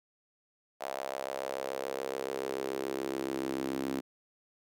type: tone with high-pass filter sweep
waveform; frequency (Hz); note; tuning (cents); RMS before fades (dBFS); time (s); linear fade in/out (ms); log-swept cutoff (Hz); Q
sawtooth; 67; C2; +42; -36; 0.8-4.01; 20; 660 to 280; 3.6
effects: none